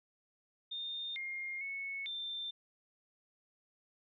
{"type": "tone with pitch steps", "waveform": "sine", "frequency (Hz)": [3637, 2126, 2204, 3573], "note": ["A#7", "C7", "C#7", "A7"], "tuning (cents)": [-43, 27, -11, 26], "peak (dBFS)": -38, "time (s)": [0.71, 2.51], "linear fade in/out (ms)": 10, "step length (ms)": 450, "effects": []}